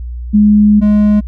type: tone pair in turn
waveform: sine / triangle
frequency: 209 / 209 Hz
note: G#3 / G#3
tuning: +11 / +11 cents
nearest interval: unison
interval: 0 cents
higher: neither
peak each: -4 dBFS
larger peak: neither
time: 0.33-0.81 / 0.81-1.21 s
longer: first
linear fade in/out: 20 ms
effects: added 60 Hz sine -20 dBFS peak until 1.27 s